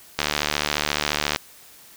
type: click train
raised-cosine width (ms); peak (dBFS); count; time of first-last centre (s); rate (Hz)
0.2; -3; 88; 0.19-1.361; 74.3
effects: white hiss -48 dBFS RMS until 1.96 s